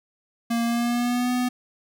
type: tone with pitch glide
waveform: square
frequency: 233.1 to 248.4 Hz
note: A#3 to B3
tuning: 0 to +10 cents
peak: -22 dBFS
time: 0.5-1.49 s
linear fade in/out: 10 ms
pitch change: +110 cents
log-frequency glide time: 0.64-1.31 s
effects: none